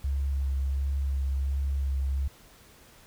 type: tone with vibrato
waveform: sine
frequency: 68.4 Hz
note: C#2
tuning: 23 cents flat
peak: -25 dBFS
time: 0.04-2.28 s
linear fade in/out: 5 ms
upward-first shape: sine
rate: 1.4 Hz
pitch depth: 19 cents each way
effects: pink hiss -55 dBFS RMS until 3.06 s